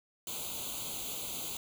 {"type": "noise with comb filter", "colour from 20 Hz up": "white", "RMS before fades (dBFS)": -39, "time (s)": [0.27, 1.57], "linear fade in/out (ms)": 2, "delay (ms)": 0.28, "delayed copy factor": 1, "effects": []}